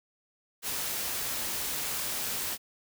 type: noise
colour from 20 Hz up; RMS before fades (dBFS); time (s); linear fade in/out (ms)
white; -33; 0.62-2.58; 50
effects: none